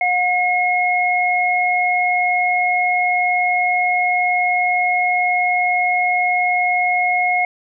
sine tone pair together, 721.1 / 2161 Hz, F#5 / C#7, -45 / -45 cents, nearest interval octave + perfect fifth, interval 1900 cents, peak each -17 dBFS, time 0.01-7.45 s, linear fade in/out 2 ms, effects none

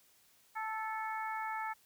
harmonic tone with a mistuned harmonic, 439.8 Hz, A4, 1 cent flat, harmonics 2 / 3 / 4 / 5, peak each -38 / -42 / -44 / -46 dBFS, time 0.55-1.74 s, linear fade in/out 20 ms, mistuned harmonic 4, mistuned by -16 cents, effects white hiss -67 dBFS RMS until 1.85 s

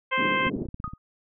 harmonic tone, 523.3 Hz, C5, in tune, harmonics 1 / 2 / 3 / 4 / 5 / 6, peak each -32 / -26 / -30 / -27 / -32 / -35 dBFS, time 0.11-0.5 s, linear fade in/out 20 ms
pink band-pass noise, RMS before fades -31 dBFS, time 0.17-0.67 s, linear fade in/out 20 ms, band 170 to 390 Hz, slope 24 dB/octave
clicks, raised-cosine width 5 ms, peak -25 dBFS, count 10, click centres 0.467 / 0.565 / 0.618 / 0.657 / 0.687 / 0.744 / 0.801 / 0.844 / 0.878 / 0.935 s
sine tone with exponential decay, 1244.5 Hz, D#6, in tune, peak -26 dBFS, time 0.84-0.98 s, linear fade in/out 1 ms, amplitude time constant 30 ms
effects none

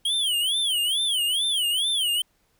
square tone with vibrato, 3172 Hz, G7, 20 cents sharp, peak -22 dBFS, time 0.05-2.22 s, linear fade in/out 5 ms, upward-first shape sine, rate 2.3 Hz, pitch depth 210 cents each way, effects pink hiss -67 dBFS RMS until 2.59 s

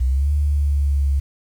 sine linear two-way sweep, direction up then down, 61.74 to 73.42 to 69.1 Hz, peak -15 dBFS, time 0-1.2 s, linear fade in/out 10 ms, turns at 0.32 s, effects 8-bit

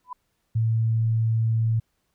sine tone with exponential growth, 997 Hz, B5, 16 cents sharp, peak -28 dBFS, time 0.04-0.13 s, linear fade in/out 5 ms, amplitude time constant 18 ms
sine tone, 112.7 Hz, A2, 42 cents sharp, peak -19 dBFS, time 0.55-1.8 s, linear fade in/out 10 ms
effects pink hiss -73 dBFS RMS until 2.14 s

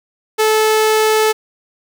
sawtooth tone, 434.7 Hz, A4, 21 cents flat, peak -7 dBFS, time 0.38-1.33 s, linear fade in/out 20 ms, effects none

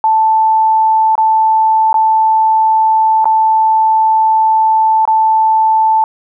sine tone with dropouts, 880 Hz, A5, in tune, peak -7 dBFS, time 0.04-6.04 s, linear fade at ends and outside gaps 1 ms, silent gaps 1.154-1.179 / 1.929-1.942 / 3.244-3.255 / 5.053-5.076 s, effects none

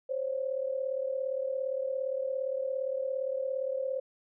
sine tone pair together, 523.3 / 560.7 Hz, C5 / C#5, 0 / +20 cents, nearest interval minor second, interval 120 cents, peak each -31 / -35 dBFS, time 0.09-4 s, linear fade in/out 10 ms, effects none

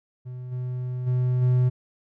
triangle tone with level steps, 125.6 Hz, B2, 30 cents sharp, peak -31 / -25 / -18 / -15 dBFS, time 0.25-1.7 s, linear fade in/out 20 ms, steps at 0.51 / 1.06 / 1.41 s, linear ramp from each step 20 ms, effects none

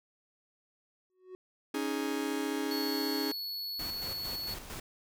triangle tone with exponential growth, 370 Hz, F#4, in tune, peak -38 dBFS, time 1.1-1.35 s, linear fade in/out 0 ms, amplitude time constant 53 ms
45% pulse chord, C# suspended second, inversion none, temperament just, 277.2 / 311.8 / 415.8 Hz, C#4 / D#4 / G#4, 0 / +4 / +2 cents, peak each -35 / -36 / -37 dBFS, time 1.74-3.32 s, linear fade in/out 5 ms
square tone, 4400 Hz, C#8, 14 cents flat, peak -36 dBFS, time 2.71-4.54 s, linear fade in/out 2 ms
pink noise with tremolo, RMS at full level -42 dBFS, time 3.79-4.8 s, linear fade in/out 5 ms, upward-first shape square, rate 4.4 Hz, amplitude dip 50%
effects none

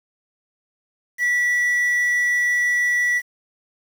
triangle tone with quantisation, 1951 Hz, B6, 22 cents flat, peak -15 dBFS, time 1.18-3.22 s, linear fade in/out 50 ms, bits 7, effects none

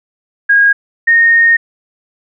sine tone pair in turn, 1635 / 1847.5 Hz, G#6 / A#6, -28 / -16 cents, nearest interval major second, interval 212 cents, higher second, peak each -5 dBFS, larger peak neither, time 0.49-0.73 / 1.07-1.57 s, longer second, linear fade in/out 10 ms, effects none

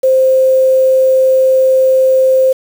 sine tone with quantisation, 523.3 Hz, C5, in tune, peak -6 dBFS, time 0.03-2.53 s, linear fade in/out 10 ms, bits 5, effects none

